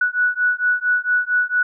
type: beating tone pair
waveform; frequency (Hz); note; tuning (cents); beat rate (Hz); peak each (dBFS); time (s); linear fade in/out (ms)
sine; 1472 / 1476.4; F#6 / F#6; -9 / -4; 4.4; -19; 0.01-1.63; 5
effects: none